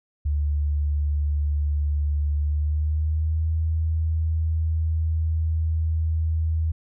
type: tone with pitch glide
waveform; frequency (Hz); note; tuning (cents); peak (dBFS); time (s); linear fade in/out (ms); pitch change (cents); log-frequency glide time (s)
sine; 73.42 to 80.07; D2 to E2; 0 to -50; -20; 0.25-6.72; 10; +150; 2.37-3.49
effects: none